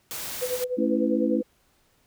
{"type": "noise", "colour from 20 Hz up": "white", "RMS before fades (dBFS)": -34, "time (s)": [0.11, 0.64], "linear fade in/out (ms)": 0}
{"type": "tone with tremolo", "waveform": "sine", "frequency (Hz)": 500, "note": "B4", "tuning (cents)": 21, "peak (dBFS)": -23, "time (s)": [0.41, 1.43], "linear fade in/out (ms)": 20, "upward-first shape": "sine", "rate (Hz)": 10, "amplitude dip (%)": 80}
{"type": "chord", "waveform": "sine", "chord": "A major", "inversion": "none", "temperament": "just", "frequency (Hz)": [220, 275, 330], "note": ["A3", "C#4", "E4"], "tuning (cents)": [0, -14, 2], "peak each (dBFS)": -26, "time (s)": [0.77, 1.42], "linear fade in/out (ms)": 20}
{"effects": ["pink hiss -65 dBFS RMS until 2.06 s"]}